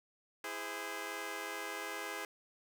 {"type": "chord", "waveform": "10% pulse", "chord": "E augmented", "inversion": "none", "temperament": "just", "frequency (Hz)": [329.6, 412, 515], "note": ["E4", "G#4", "B#4"], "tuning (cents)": [0, -14, -28], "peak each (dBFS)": [-38, -35, -37], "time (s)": [0.44, 2.25], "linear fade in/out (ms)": 2, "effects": []}